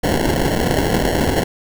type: noise with sample-and-hold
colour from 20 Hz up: blue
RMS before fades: -17 dBFS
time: 0.03-1.44 s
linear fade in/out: 10 ms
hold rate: 1225 Hz
effects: none